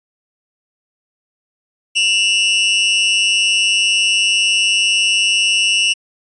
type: tone pair together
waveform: 40% pulse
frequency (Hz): 2700 / 2902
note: E7 / F#7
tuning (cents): +41 / -34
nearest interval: minor second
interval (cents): 125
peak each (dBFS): -14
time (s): 1.95-5.94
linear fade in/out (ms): 20
effects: resampled to 22050 Hz